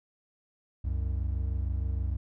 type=tone pair together; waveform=triangle; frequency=64.88 / 91.3 Hz; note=C2 / F#2; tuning=-14 / -23 cents; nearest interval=tritone; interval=591 cents; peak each=-27 / -31 dBFS; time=0.84-2.17 s; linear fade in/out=10 ms; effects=none